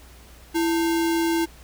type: tone with sample-and-hold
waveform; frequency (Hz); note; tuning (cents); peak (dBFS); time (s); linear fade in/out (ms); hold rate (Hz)
sine; 332.1; E4; +13; -19; 0.54-1.46; 20; 1225
effects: added 60 Hz sine -47 dBFS peak until 1.63 s + pink hiss -50 dBFS RMS until 1.63 s